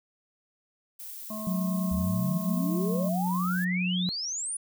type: noise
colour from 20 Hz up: violet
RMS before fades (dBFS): -41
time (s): 0.99-3.65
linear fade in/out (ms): 10
type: harmonic tone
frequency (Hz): 215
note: A3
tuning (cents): -40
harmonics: 1 / 3 / 5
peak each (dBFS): -35 / -40 / -42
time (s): 1.3-3.09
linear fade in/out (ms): 5
type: tone with pitch glide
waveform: sine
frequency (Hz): 185 to 180.98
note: F#3 to F#3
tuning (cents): 0 to -38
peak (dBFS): -26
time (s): 1.47-4.09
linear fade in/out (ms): 0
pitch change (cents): -38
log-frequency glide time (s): 1.82-2.22
type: exponential sweep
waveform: sine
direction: up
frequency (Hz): 69.9 to 9956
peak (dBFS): -30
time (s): 1.91-4.57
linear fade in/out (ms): 5
effects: none